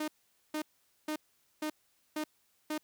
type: tone bursts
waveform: sawtooth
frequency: 306.6 Hz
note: D#4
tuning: 25 cents flat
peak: -29 dBFS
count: 6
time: 0-2.78 s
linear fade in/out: 5 ms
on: 80 ms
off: 460 ms
effects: white hiss -72 dBFS RMS until 2.83 s